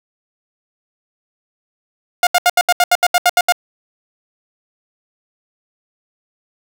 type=tone bursts; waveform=sawtooth; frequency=711 Hz; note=F5; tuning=31 cents sharp; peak=-5 dBFS; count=12; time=2.23-3.523 s; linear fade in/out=2 ms; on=39 ms; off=75 ms; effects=none